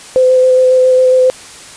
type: tone with vibrato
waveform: sine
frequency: 512 Hz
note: C5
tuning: 38 cents flat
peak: -5 dBFS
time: 0.16-1.3 s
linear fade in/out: 0 ms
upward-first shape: square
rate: 7.3 Hz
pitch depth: 9 cents each way
effects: white hiss -33 dBFS RMS until 1.76 s + resampled to 22050 Hz